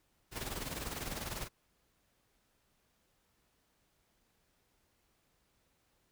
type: noise with tremolo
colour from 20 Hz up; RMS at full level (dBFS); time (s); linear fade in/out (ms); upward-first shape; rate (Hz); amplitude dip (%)
pink; -38; 0.31-1.49; 50; sine; 20; 65
effects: pink hiss -75 dBFS RMS until 6.11 s